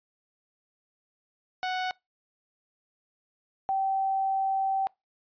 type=tone pair in turn; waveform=sawtooth / sine; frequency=740 / 773.9 Hz; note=F#5 / G5; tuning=0 / -22 cents; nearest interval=minor second; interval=78 cents; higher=second; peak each=-24 dBFS; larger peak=neither; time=1.63-1.91 / 3.69-4.87 s; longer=second; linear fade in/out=0 ms; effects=noise-tail reverb RT60 0.2 s tail -24 dB re dry + resampled to 11025 Hz